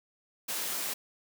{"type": "high-pass noise", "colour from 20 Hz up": "white", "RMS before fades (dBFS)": -34, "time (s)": [0.48, 0.94], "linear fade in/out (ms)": 10, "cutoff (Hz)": 200, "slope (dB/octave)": 12, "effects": []}